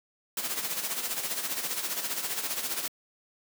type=noise with tremolo; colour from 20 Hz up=white; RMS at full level=-30 dBFS; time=0.37-2.88 s; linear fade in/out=2 ms; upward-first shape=sine; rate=15 Hz; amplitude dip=60%; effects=high-pass 200 Hz 12 dB/octave